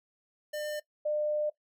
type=tone pair in turn; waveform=square / sine; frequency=601 / 601 Hz; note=D5 / D5; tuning=+40 / +40 cents; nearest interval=unison; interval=0 cents; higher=neither; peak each=-34 / -27 dBFS; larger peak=second; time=0.53-0.8 / 1.05-1.5 s; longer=second; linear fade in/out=10 ms; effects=noise-tail reverb RT60 0.1 s tail -18 dB re dry